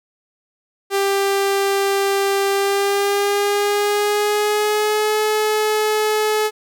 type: tone with pitch glide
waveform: sawtooth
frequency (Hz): 395 to 428.3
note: G4 to A4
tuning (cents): +13 to -47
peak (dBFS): -12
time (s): 0.9-6.51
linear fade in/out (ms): 50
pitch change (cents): +140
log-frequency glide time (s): 2.5-5.2
effects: none